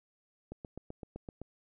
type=click train; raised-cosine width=2 ms; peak=-29 dBFS; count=8; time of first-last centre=0.52-1.416 s; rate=7.81 Hz; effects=none